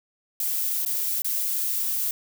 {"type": "noise with dropouts", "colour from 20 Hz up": "violet", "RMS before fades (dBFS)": -26, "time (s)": [0.4, 2.11], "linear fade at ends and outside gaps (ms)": 2, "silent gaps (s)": [[0.851, 0.861], [1.22, 1.245]], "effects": []}